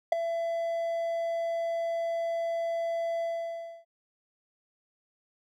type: tone with ADSR envelope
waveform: triangle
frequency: 670 Hz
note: E5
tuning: 28 cents sharp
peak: -14 dBFS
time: 0.12-3.85 s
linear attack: 5 ms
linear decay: 8 ms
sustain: -12 dB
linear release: 630 ms
effects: none